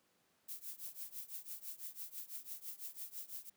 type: noise with tremolo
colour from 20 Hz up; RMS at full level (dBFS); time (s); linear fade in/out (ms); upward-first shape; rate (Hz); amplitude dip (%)
violet; -44; 0.48-3.5; 10; triangle; 6; 95
effects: pink hiss -75 dBFS RMS until 3.56 s + high-pass 150 Hz 12 dB/octave